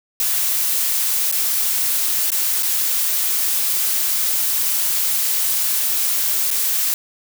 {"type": "noise with dropouts", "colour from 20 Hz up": "blue", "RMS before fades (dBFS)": -19, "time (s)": [0.2, 6.94], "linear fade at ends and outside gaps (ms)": 1, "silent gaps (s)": [[1.314, 1.324], [2.304, 2.318], [2.625, 2.63], [6.505, 6.512]], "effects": []}